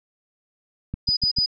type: click train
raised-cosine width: 5 ms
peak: -16 dBFS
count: 4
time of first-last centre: 0.94-1.386 s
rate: 6.72 Hz
type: tone bursts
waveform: sine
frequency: 4960 Hz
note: D#8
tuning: 6 cents flat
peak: -18 dBFS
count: 3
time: 1.07-1.461 s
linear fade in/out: 10 ms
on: 99 ms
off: 47 ms
effects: none